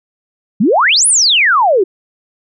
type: exponential two-way sweep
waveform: sine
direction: up then down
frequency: 177.8 to 10540 to 350.9 Hz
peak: -7 dBFS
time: 0.6-1.84 s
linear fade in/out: 10 ms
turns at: 1.07 s
effects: none